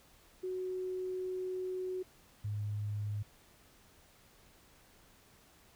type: tone pair in turn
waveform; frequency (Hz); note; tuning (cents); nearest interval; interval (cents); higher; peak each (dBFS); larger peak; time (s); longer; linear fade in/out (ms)
sine; 370 / 104.13; F#4 / G#2; 0 / +5; octave + minor seventh; 2195; first; -35 / -34; second; 0.43-2.03 / 2.44-3.23; first; 10
effects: pink hiss -63 dBFS RMS until 5.75 s